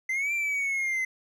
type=exponential two-way sweep; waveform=triangle; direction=up then down; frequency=2042 to 2372 to 2042 Hz; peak=-24 dBFS; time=0.09-1.05 s; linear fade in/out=5 ms; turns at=0.33 s; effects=none